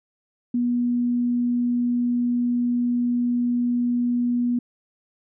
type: tone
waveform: sine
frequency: 242.4 Hz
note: B3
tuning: 32 cents flat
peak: -19 dBFS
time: 0.54-4.59 s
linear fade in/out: 5 ms
effects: none